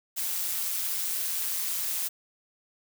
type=noise with amplitude modulation; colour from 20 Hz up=blue; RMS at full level=-28 dBFS; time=0.16-2.09 s; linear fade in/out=20 ms; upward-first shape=sine; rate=176 Hz; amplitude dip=50%; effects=none